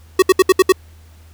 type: tone bursts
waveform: square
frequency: 375.1 Hz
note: F#4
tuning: 24 cents sharp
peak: -7 dBFS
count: 6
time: 0.19-0.723 s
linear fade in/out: 5 ms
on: 33 ms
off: 67 ms
effects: added 80 Hz sine -41 dBFS peak until 1.33 s + pink hiss -52 dBFS RMS until 1.33 s